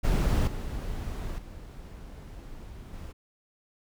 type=noise with level steps; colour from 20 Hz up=brown; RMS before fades=-24 / -34 / -43 / -40 dBFS; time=0.03-3.13 s; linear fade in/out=20 ms; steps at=0.47 / 1.38 / 2.93 s; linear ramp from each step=5 ms; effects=none